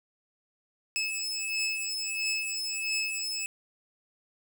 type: beating tone pair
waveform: 20% pulse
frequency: 2599 / 2600.5 Hz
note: E7 / E7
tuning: -25 / -24 cents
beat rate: 1.5 Hz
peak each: -28 dBFS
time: 0.96-3.46 s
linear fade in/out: 0 ms
effects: 9-bit

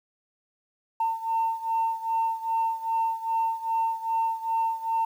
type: beating tone pair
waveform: sine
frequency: 903 / 905.5 Hz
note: A5 / A5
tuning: +45 / +49 cents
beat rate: 2.5 Hz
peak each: -25 / -28 dBFS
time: 1-5.05 s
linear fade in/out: 5 ms
effects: tanh soft clip ceiling -18 dBFS + 9-bit

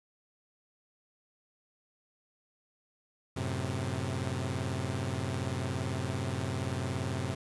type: chord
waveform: sawtooth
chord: F# diminished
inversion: none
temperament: equal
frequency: 92.5 / 110 / 130.81 Hz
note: F#2 / A2 / C3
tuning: 0 / 0 / 0 cents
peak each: -32 / -34 / -31 dBFS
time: 3.36-7.35 s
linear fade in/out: 10 ms
effects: resampled to 24000 Hz + 9-bit

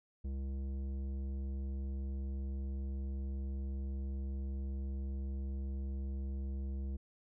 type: tone with tanh clipping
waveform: sine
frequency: 67.4 Hz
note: C#2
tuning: 48 cents flat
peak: -38 dBFS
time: 0.24-6.97 s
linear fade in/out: 10 ms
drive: 12 dB
effects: none

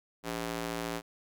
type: tone with high-pass filter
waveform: square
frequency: 57.1 Hz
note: A#1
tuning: 35 cents flat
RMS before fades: -36 dBFS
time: 0.23-1.02 s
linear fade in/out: 50 ms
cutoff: 260 Hz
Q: 0.66
effects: none

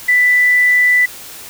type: tone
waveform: sine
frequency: 1983 Hz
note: B6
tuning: 7 cents sharp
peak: -8 dBFS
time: 0.08-1.06 s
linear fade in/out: 10 ms
effects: white hiss -33 dBFS RMS until 1.49 s

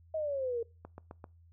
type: exponential sweep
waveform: sine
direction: down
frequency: 643 to 455.3 Hz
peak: -31 dBFS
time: 0.14-0.63 s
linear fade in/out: 5 ms
type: click train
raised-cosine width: 1 ms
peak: -31 dBFS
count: 4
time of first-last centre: 0.85-1.242 s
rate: 7.66 Hz
effects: noise-tail reverb RT60 0.3 s tail -24 dB re dry + added 84 Hz sine -57 dBFS peak until 1.52 s

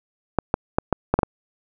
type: clicks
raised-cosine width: 1 ms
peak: -3 dBFS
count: 7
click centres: 0.387 / 0.541 / 0.785 / 0.927 / 1.14 / 1.19 / 1.232 s
effects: none

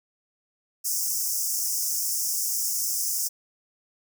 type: high-pass noise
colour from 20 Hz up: pink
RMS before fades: -27 dBFS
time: 0.84-3.29 s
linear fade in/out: 20 ms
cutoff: 5200 Hz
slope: 96 dB/octave
effects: none

